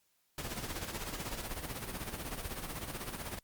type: noise with tremolo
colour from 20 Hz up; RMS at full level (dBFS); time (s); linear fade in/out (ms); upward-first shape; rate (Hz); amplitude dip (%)
pink; -38; 0.38-3.39; 2; sine; 16; 60
effects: white hiss -75 dBFS RMS until 3.43 s + Opus 48 kbps